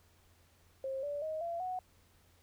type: tone with pitch steps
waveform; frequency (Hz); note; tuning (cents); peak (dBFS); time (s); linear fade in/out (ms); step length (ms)
sine; 534 / 579 / 627.7 / 680.6 / 737.9; C5 / D5 / D#5 / F5 / F#5; +35 / -25 / +15 / -45 / -5; -35; 0.84-1.79; 2; 190
effects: added 86 Hz sine -67 dBFS peak until 2.42 s + pink hiss -68 dBFS RMS until 2.42 s